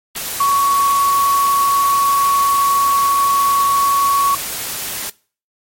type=tone in noise; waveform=sine; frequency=1117 Hz; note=C#6; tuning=13 cents sharp; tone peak=-11 dBFS; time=0.4-4.35 s; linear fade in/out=5 ms; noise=white; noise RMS=-24 dBFS; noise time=0.15-5.1 s; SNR=+10 dB; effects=noise-tail reverb RT60 0.4 s tail -22 dB re dry + MP3 64 kbps